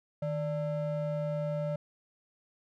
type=ring-modulated tone; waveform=triangle; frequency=371.1 Hz; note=F#4; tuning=5 cents sharp; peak=-25 dBFS; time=0.22-1.76 s; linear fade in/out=5 ms; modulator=216 Hz; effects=none